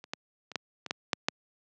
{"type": "clicks", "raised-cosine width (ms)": 0.2, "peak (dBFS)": [-28, -15, -25, -13, -19, -12, -7, -7], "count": 8, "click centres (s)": [0.041, 0.135, 0.517, 0.557, 0.863, 0.909, 1.132, 1.285], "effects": ["high-pass 150 Hz 12 dB/octave", "low-pass 7000 Hz 12 dB/octave"]}